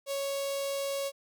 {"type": "tone with notch filter", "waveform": "sawtooth", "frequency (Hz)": 554.4, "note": "C#5", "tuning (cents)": 0, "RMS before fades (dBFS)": -33, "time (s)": [0.06, 1.12], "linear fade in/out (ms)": 50, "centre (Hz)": 1500, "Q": 0.71, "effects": []}